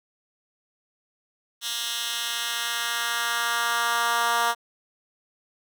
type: tone with high-pass filter sweep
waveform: 10% pulse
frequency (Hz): 234.6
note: A#3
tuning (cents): +11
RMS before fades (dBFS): -26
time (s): 1.61-4.55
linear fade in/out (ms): 50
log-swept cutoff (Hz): 3400 to 900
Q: 1.3
effects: none